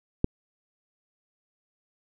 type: click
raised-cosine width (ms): 3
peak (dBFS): -8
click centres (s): 0.244
effects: none